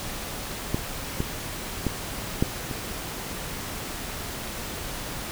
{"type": "clicks", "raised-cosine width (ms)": 3, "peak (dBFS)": [-11, -12, -10, -7, -19], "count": 5, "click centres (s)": [0.745, 1.204, 1.867, 2.425, 2.712], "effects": ["pink hiss -34 dBFS RMS until 5.31 s"]}